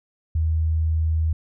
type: tone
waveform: sine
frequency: 79.8 Hz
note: D#2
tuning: 44 cents sharp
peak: -18 dBFS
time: 0.35-1.33 s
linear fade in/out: 5 ms
effects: none

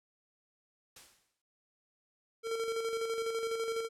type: noise with exponential decay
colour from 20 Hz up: white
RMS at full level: -49 dBFS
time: 0.96-1.42 s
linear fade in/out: 5 ms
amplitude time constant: 100 ms
type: tone with tremolo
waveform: square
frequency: 454.1 Hz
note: A#4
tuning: 45 cents flat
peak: -32 dBFS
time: 2.43-3.89 s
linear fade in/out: 50 ms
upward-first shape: square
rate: 12 Hz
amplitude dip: 40%
effects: low-pass 10000 Hz 12 dB/octave

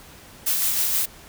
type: noise with tremolo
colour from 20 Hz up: blue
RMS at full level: -21 dBFS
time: 0.46-1.06 s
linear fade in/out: 10 ms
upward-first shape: sine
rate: 6.3 Hz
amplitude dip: 30%
effects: pink hiss -46 dBFS RMS until 1.28 s

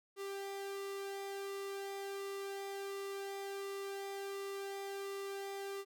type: tone with flanger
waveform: sawtooth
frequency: 394.8 Hz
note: G4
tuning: 12 cents sharp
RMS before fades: -43 dBFS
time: 0.16-5.85 s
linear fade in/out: 50 ms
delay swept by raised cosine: 1.2 to 1.84 ms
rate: 1.4 Hz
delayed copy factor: -0.5
effects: none

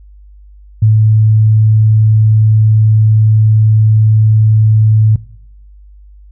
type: tone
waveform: sine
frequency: 108.8 Hz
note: A2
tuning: 19 cents flat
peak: -4 dBFS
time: 0.82-5.16 s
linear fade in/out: 5 ms
effects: noise-tail reverb RT60 0.8 s tail -21 dB re dry + added 50 Hz sine -35 dBFS peak until 6.31 s

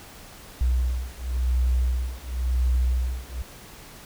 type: beating tone pair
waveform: sine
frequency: 61.8 / 62.74 Hz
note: B1 / B1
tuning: +2 / +28 cents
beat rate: 0.94 Hz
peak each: -24 dBFS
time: 0.61-3.42 s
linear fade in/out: 0 ms
effects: pink hiss -45 dBFS RMS until 4.05 s

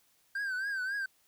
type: tone with vibrato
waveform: triangle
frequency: 1568 Hz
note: G6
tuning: in tune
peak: -30 dBFS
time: 0.35-1.06 s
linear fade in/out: 5 ms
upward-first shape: triangle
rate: 3.7 Hz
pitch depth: 110 cents each way
effects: white hiss -69 dBFS RMS until 1.27 s

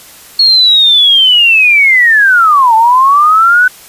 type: linear two-way sweep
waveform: sine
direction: down then up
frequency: 4336 to 872 to 1511 Hz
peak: -3 dBFS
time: 0.39-3.68 s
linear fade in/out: 5 ms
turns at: 2.75 s
effects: white hiss -35 dBFS RMS until 3.88 s + resampled to 32000 Hz

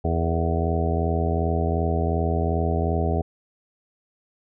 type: harmonic tone with a mistuned harmonic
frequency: 82.7 Hz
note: E2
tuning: 6 cents sharp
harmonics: 1 / 2 / 3 / 4 / 5 / 6 / 7 / 8 / 9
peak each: -23 / -28 / -31 / -33 / -29 / -35 / -35 / -31 / -31 dBFS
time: 0.04-3.22 s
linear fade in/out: 10 ms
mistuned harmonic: 6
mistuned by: -68 cents
effects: none

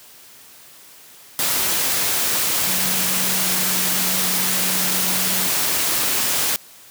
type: tone in noise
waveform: sine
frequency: 185 Hz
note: F#3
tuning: in tune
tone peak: -30 dBFS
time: 2.67-5.47 s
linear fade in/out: 0 ms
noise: white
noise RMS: -20 dBFS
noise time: 1.39-6.56 s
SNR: -13 dB
effects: white hiss -45 dBFS RMS until 6.9 s + high-pass 100 Hz 12 dB/octave

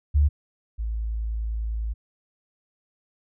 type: tone pair in turn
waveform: sine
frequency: 72.7 / 55 Hz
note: D2 / A1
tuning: -17 / 0 cents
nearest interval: perfect fourth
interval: 483 cents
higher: first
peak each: -15 / -25 dBFS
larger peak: first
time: 0.14-0.29 / 0.78-1.94 s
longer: second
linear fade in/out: 20 ms
effects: none

